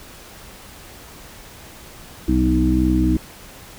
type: harmonic tone with a mistuned harmonic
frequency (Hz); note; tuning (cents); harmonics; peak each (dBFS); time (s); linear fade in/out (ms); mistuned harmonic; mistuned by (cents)
63; B1; +35; 1 / 2 / 3 / 4 / 5; -19 / -26 / -23 / -22 / -18; 2.28-3.17; 5; 3; +16
effects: pink hiss -41 dBFS RMS until 3.78 s